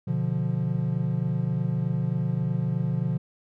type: chord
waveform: triangle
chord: B diminished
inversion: none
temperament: equal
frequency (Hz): 123.47 / 146.83 / 174.61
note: B2 / D3 / F3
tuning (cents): 0 / 0 / 0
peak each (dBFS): -26 / -26 / -26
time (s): 0.07-3.18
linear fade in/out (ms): 10
effects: none